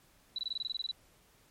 sine tone bursts, 3951 Hz, B7, in tune, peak -32 dBFS, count 12, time 0.36-0.913 s, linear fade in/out 2 ms, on 25 ms, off 23 ms, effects pink hiss -65 dBFS RMS until 1.5 s + MP3 64 kbps

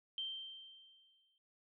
sine tone with exponential decay, 3136 Hz, G7, in tune, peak -37 dBFS, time 0.18-1.38 s, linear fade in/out 1 ms, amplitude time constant 260 ms, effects none

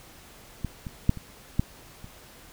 clicks, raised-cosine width 5 ms, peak -16 / -22 / -6 / -25 / -9 / -29 dBFS, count 6, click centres 0.647 / 0.868 / 1.094 / 1.173 / 1.595 / 2.044 s, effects pink hiss -50 dBFS RMS until 2.52 s

